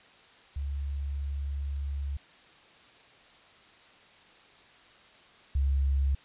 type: tone pair in turn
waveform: sine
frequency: 70.2 / 68.56 Hz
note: C#2 / C#2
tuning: +22 / -18 cents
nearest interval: unison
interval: 40 cents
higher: first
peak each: -30 / -23 dBFS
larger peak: second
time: 0.56-2.17 / 5.55-6.15 s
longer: first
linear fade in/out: 5 ms
effects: white hiss -56 dBFS RMS until 6.24 s + resampled to 8000 Hz